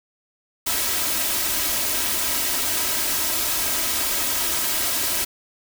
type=noise with comb filter; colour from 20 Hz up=white; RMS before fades=-23 dBFS; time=0.66-5.25 s; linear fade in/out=10 ms; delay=3.1 ms; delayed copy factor=+0.6; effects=none